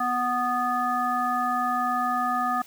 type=harmonic tone; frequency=246.9 Hz; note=B3; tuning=in tune; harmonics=1 / 3 / 5 / 7; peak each=-32 / -27 / -25 / -35 dBFS; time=0-2.62 s; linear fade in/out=5 ms; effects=white hiss -50 dBFS RMS until 2.66 s